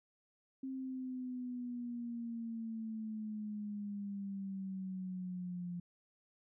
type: exponential sweep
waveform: sine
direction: down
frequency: 266.1 to 174.61 Hz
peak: -39 dBFS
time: 0.63-5.8 s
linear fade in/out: 5 ms
effects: none